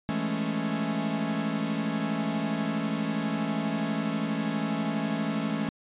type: chord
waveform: 45% pulse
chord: A major seventh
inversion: second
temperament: equal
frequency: 164.81 / 207.7 / 220 / 277.2 Hz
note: E3 / G#3 / A3 / C#4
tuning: 0 / 0 / 0 / 0 cents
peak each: -34 / -33 / -31 / -33 dBFS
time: 0.09-5.69 s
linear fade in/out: 0 ms
effects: resampled to 8000 Hz